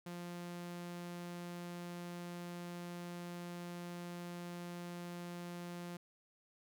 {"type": "tone", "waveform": "sawtooth", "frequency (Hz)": 174.61, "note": "F3", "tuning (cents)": 0, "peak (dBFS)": -40, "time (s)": [0.06, 5.97], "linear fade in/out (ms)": 5, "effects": []}